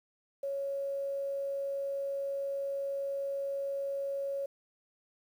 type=tone with quantisation; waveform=sine; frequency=554.4 Hz; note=C#5; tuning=in tune; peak=-32 dBFS; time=0.43-4.46 s; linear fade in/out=5 ms; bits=10; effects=none